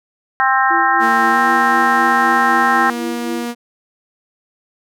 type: harmonic tone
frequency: 264.2 Hz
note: C4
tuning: 17 cents sharp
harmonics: 3 / 4 / 5 / 6 / 7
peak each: -16 / -17 / -18 / -19 / -19 dBFS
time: 0.4-2.9 s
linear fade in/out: 0 ms
type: tone with tremolo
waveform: sine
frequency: 337 Hz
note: E4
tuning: 38 cents sharp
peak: -21 dBFS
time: 0.7-3.46 s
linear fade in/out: 10 ms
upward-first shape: sine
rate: 3.9 Hz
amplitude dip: 70%
type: tone with pitch glide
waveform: sawtooth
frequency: 230 to 238.4 Hz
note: A#3 to A#3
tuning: -23 to +39 cents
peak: -17 dBFS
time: 0.99-3.55 s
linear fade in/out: 50 ms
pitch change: +62 cents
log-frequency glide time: 1.3-1.38 s
effects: none